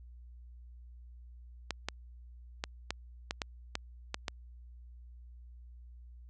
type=clicks; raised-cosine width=0.2 ms; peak=-16 dBFS; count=9; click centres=1.707 / 1.886 / 2.639 / 2.906 / 3.309 / 3.418 / 3.754 / 4.144 / 4.282 s; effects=added 60 Hz sine -49 dBFS peak until 6.29 s + resampled to 24000 Hz